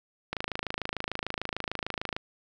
click train, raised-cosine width 0.3 ms, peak -15 dBFS, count 50, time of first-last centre 0.33-2.165 s, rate 26.7 Hz, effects none

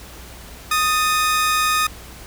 sawtooth tone pair together, 1244.5 / 1787.7 Hz, D#6 / A6, 0 / +27 cents, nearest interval tritone, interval 627 cents, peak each -13 / -22 dBFS, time 0.71-1.87 s, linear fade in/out 5 ms, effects added 60 Hz sine -41 dBFS peak until 2.26 s + pink hiss -40 dBFS RMS until 2.26 s

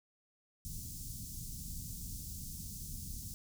pink band-stop noise, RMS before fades -44 dBFS, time 0.65-3.34 s, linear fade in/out 0 ms, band 200 to 5600 Hz, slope 24 dB/octave, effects none

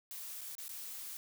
blue noise with dropouts, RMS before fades -45 dBFS, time 0.11-1.17 s, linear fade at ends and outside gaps 0 ms, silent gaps 0.409-0.414 / 0.552-0.582 / 0.682-0.692 s, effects none

